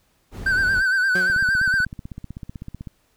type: noise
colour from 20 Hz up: brown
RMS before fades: -31 dBFS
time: 0.31-0.83 s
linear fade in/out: 50 ms
type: tone with vibrato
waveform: triangle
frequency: 1532 Hz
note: G6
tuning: 40 cents flat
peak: -15 dBFS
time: 0.46-1.85 s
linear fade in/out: 5 ms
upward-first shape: sine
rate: 8.7 Hz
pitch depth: 64 cents each way
type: tone with exponential decay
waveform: 20% pulse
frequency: 182.5 Hz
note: F#3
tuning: 24 cents flat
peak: -19 dBFS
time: 1.15-1.56 s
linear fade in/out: 2 ms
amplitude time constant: 89 ms
type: click train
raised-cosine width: 5 ms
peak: -21 dBFS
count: 26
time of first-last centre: 1.3-2.872 s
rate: 15.9 Hz
effects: pink hiss -64 dBFS RMS until 3.16 s